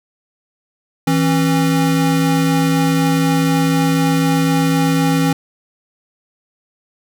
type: tone pair together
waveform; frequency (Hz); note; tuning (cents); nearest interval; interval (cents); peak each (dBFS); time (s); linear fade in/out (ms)
square; 163.4 / 271; E3 / C#4; -15 / -39; major sixth; 876; -16; 1.07-5.33; 5
effects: none